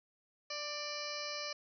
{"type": "harmonic tone with a mistuned harmonic", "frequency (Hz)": 589, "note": "D5", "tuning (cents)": 5, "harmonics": [1, 2, 3, 4, 5, 7, 8, 9, 10], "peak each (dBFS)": [-45, -47, -50, -46, -51, -47, -47, -46, -51], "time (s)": [0.5, 1.53], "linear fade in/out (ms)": 5, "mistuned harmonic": 3, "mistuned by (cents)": 18, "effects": []}